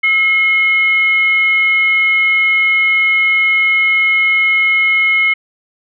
sine tone with frequency modulation, 2159 Hz, C#7, 46 cents flat, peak -9 dBFS, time 0.03-5.34 s, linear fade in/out 10 ms, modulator 857 Hz, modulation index 0.33, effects none

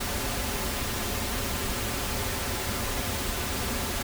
pink noise with comb filter, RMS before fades -30 dBFS, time 0-4.03 s, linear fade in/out 10 ms, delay 6.3 ms, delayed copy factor -0.55, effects none

